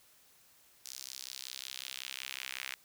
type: tone with high-pass filter sweep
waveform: sawtooth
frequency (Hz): 65.41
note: C2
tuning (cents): 0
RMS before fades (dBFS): -44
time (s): 0.85-2.75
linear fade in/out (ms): 0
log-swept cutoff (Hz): 5600 to 2100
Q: 1.8
effects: white hiss -64 dBFS RMS until 2.84 s